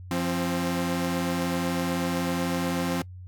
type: tone pair together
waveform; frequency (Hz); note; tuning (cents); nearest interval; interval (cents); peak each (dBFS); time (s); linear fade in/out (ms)
sawtooth; 173.4 / 264.1; F3 / C4; -12 / +16; perfect fifth; 728; -24; 0.11-3.02; 2
effects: noise-tail reverb RT60 0.1 s tail -22 dB re dry + added 91 Hz sine -39 dBFS peak until 3.27 s